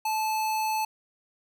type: tone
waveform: square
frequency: 870 Hz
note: A5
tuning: 20 cents flat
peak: -26 dBFS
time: 0.05-0.85 s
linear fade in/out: 5 ms
effects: none